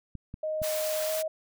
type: clicks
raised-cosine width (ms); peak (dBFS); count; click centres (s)
5; -26; 3; 0.153 / 0.341 / 0.618
type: tone with pitch glide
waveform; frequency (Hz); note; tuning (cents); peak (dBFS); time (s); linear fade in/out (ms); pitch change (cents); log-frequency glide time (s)
sine; 622 to 631.4; D#5 to D#5; -1 to +25; -28; 0.43-1.28; 5; +26; 1.04-1.13
type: high-pass noise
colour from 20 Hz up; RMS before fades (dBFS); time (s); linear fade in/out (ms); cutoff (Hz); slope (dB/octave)
white; -35; 0.62-1.23; 20; 710; 96
effects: none